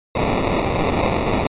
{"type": "noise with sample-and-hold", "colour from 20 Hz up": "white", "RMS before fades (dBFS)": -19, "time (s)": [0.15, 1.47], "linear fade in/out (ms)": 5, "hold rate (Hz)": 1575, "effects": ["resampled to 8000 Hz"]}